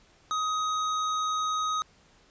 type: tone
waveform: square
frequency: 1258 Hz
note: D#6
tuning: 19 cents sharp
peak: -27 dBFS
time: 0.31-1.82 s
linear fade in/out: 0 ms
effects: pink hiss -60 dBFS RMS until 2.3 s + resampled to 16000 Hz